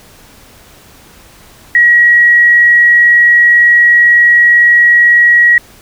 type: tone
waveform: sine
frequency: 1909 Hz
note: A#6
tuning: 41 cents sharp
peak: -3 dBFS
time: 1.75-5.58 s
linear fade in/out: 2 ms
effects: pink hiss -40 dBFS RMS until 5.81 s